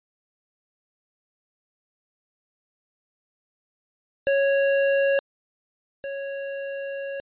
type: tone pair in turn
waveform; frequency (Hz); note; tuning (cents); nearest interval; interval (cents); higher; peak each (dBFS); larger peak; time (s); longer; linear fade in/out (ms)
square; 553 / 553; C#5 / C#5; -4 / -4; unison; 0; neither; -19 / -30; first; 4.27-5.19 / 6.04-7.2; second; 0
effects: resampled to 8000 Hz